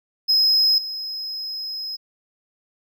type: tone with level steps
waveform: triangle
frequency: 5110 Hz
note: D#8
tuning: 45 cents sharp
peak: -13 / -26 dBFS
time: 0.28-1.97 s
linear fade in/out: 20 ms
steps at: 0.78 s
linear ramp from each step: 2 ms
effects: none